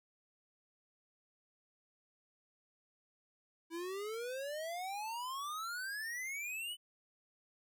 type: exponential sweep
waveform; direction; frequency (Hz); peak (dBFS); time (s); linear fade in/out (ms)
square; up; 325 to 3026; -40; 3.7-6.77; 50
effects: none